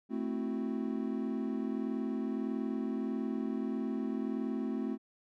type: chord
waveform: triangle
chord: F# half-diminished seventh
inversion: first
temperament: equal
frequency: 220 / 261.6 / 329.6 / 370 Hz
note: A3 / C4 / E4 / F#4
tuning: 0 / 0 / 0 / 0 cents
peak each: -34 / -34 / -40 / -40 dBFS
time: 0.09-4.98 s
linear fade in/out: 50 ms
effects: none